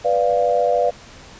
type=chord; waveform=sine; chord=B diminished; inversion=none; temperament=equal; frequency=493.9 / 587.3 / 698.5 Hz; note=B4 / D5 / F5; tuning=0 / 0 / 0 cents; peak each=-19 dBFS; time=0.04-0.91 s; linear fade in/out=20 ms; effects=pink hiss -42 dBFS RMS until 1.39 s + resampled to 16000 Hz